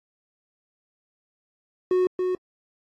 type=tone with echo; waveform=triangle; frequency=366.6 Hz; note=F#4; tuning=16 cents flat; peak=-16 dBFS; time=1.91-2.07 s; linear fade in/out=2 ms; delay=280 ms; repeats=1; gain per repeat=-4 dB; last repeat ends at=2.35 s; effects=AAC 32 kbps